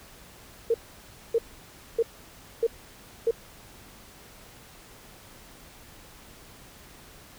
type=tone bursts; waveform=sine; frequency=460 Hz; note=A#4; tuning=23 cents flat; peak=-19 dBFS; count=5; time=0.7-3.31 s; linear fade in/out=5 ms; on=42 ms; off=600 ms; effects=pink hiss -50 dBFS RMS until 7.38 s